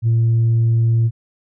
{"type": "tone", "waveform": "sine", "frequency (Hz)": 114.8, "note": "A#2", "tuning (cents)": -26, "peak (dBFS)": -10, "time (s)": [0.02, 1.11], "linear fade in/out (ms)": 50, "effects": ["tanh soft clip ceiling -10 dBFS"]}